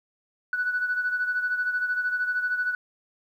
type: beating tone pair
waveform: sine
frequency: 1480 / 1493 Hz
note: F#6 / F#6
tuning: 0 / +15 cents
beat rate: 13 Hz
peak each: -24 / -31 dBFS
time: 0.53-2.75 s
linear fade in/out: 2 ms
effects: tanh soft clip ceiling -17 dBFS + 10-bit